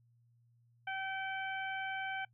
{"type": "harmonic tone", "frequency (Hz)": 770, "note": "G5", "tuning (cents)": -31, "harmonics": [1, 2, 3, 4], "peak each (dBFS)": [-40, -40, -44, -49], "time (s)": [0.87, 2.25], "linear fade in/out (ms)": 5, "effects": ["noise-tail reverb RT60 0.1 s tail -24 dB re dry", "added 118 Hz sine -66 dBFS peak until 2.33 s"]}